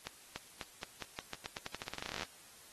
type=accelerating click train; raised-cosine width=0.2 ms; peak=-22 dBFS; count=26; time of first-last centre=0.07-2.232 s; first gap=290 ms; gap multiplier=0.87; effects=white hiss -58 dBFS RMS until 2.72 s + AAC 32 kbps